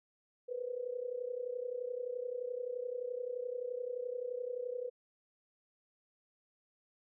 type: tone with amplitude modulation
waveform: sine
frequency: 493.9 Hz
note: B4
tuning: in tune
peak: -33 dBFS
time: 0.48-4.9 s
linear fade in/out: 20 ms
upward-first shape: sine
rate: 31.6 Hz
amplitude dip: 80%
effects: none